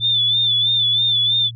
sine tone with vibrato, 3520 Hz, A7, in tune, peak -14 dBFS, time 0-1.51 s, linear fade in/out 50 ms, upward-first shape sine, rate 3.1 Hz, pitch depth 60 cents each way, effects added 116 Hz sine -31 dBFS peak until 1.55 s

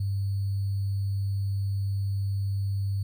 sine tone with sample-and-hold, 98.5 Hz, G2, 9 cents sharp, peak -25 dBFS, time 0-3.03 s, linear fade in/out 5 ms, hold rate 4410 Hz, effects none

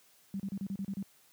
sine tone bursts, 196 Hz, G3, in tune, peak -33 dBFS, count 8, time 0.34-1.026 s, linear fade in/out 0 ms, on 56 ms, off 34 ms, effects white hiss -64 dBFS RMS until 1.32 s + high-pass 100 Hz 12 dB/octave

